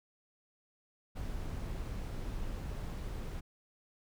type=noise; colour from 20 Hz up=brown; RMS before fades=-39 dBFS; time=1.15-3.41 s; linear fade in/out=20 ms; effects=none